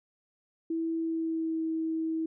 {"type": "tone with pitch glide", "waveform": "sine", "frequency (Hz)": [327.5, 322.1], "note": ["E4", "E4"], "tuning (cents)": [-11, -40], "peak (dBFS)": -28, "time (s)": [0.7, 2.26], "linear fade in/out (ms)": 5, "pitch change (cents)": -29, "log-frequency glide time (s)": [0.98, 1.64], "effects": []}